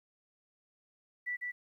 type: tone with echo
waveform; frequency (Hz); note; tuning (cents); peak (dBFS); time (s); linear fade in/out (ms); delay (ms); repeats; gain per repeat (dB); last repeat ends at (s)
sine; 1965; B6; -9; -33; 1.26-1.37; 20; 150; 1; -2; 1.52
effects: 12-bit